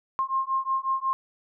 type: beating tone pair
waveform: sine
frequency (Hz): 1062 / 1067.5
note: C6 / C6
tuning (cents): +25 / +34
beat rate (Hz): 5.5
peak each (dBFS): -27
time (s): 0.19-1.13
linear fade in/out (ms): 0
effects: none